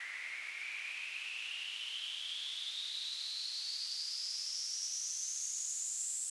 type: noise with band-pass filter sweep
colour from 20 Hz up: white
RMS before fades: -41 dBFS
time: 0-6.3 s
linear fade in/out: 5 ms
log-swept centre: 2000 to 7800 Hz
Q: 9.9
effects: resampled to 24000 Hz